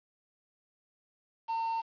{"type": "tone", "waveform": "triangle", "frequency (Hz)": 908, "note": "A#5", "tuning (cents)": -46, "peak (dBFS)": -28, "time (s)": [1.48, 1.82], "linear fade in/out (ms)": 20, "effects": ["resampled to 11025 Hz", "9-bit"]}